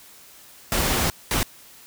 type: noise bursts at uneven times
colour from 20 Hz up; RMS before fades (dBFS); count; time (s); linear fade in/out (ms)
pink; -22; 2; 0.72-1.1 / 1.31-1.43; 0
effects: white hiss -48 dBFS RMS until 1.86 s